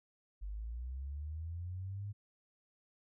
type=linear sweep; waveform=sine; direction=up; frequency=47.78 to 103.83 Hz; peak=-39 dBFS; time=0.41-2.13 s; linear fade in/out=20 ms; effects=none